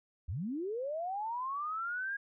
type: linear sweep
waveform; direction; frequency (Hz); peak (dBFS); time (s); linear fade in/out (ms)
sine; up; 64.5 to 1644; -34; 0.28-2.17; 10
effects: none